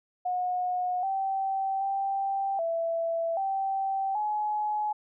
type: tone with pitch steps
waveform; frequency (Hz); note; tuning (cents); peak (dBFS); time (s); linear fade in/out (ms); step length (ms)
sine; 725 / 775 / 784 / 665 / 777 / 845; F#5 / G5 / G5 / E5 / G5 / G#5; -35 / -20 / 0 / +15 / -16 / +30; -26; 0.25-4.93; 10; 780
effects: none